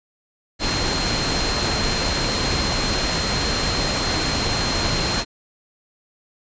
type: tone in noise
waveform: sine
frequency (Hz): 4186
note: C8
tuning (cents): 0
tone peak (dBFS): -26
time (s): 0.59-5.25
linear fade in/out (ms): 50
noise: pink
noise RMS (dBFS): -22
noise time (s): 0.59-5.25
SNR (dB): -7
effects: resampled to 16000 Hz